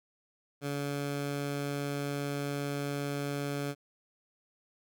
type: tone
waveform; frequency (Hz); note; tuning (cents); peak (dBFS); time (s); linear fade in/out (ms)
15% pulse; 142.5; C#3; +48; -26; 0.61-3.75; 50
effects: none